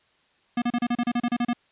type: tone bursts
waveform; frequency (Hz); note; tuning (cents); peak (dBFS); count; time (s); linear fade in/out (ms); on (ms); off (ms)
square; 240.4; B3; -46; -22; 12; 0.57-1.533; 5; 50; 33
effects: white hiss -64 dBFS RMS until 1.71 s + resampled to 8000 Hz